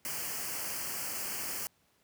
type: band-stop noise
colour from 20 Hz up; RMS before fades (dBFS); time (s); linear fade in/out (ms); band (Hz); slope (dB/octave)
white; -37; 0.05-1.67; 0; 3100 to 4400; 96
effects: pink hiss -70 dBFS RMS until 2.03 s + high-pass 80 Hz 12 dB/octave